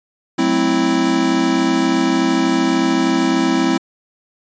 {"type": "chord", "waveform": "square", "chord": "F# half-diminished seventh", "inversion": "none", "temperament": "equal with one note detuned", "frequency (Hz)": [185, 218.1, 261.6, 329.6], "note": ["F#3", "A3", "C4", "E4"], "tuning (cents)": [0, -15, 0, 0], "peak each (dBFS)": [-24, -24, -18, -18], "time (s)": [0.38, 3.78], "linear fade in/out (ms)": 10, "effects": ["resampled to 16000 Hz"]}